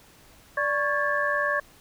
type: tone cluster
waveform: sine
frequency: 585 / 1109 / 1633 / 1734 Hz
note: D5 / C#6 / G#6 / A6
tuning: -7 / 0 / -30 / -26 cents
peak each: -28 dBFS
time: 0.57-1.6 s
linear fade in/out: 5 ms
effects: pink hiss -54 dBFS RMS until 1.8 s